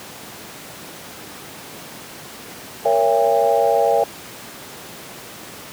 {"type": "chord", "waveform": "sine", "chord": "A# diminished seventh", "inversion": "none", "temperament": "just", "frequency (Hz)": [466.2, 559.4, 671.3, 805.5], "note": ["A#4", "C#5", "E5", "G5"], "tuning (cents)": [0, 16, 31, 47], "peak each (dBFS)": -19, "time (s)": [2.85, 4.04], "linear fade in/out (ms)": 5, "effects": ["pink hiss -36 dBFS RMS until 5.72 s", "high-pass 150 Hz 12 dB/octave"]}